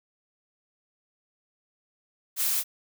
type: noise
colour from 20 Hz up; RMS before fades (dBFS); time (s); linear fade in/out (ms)
blue; -26; 2.36-2.64; 50
effects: none